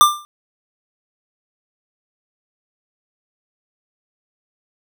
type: tone with exponential decay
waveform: square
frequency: 1189 Hz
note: D6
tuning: 21 cents sharp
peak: -4 dBFS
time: 0.01-0.25 s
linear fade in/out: 0 ms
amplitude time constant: 52 ms
effects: none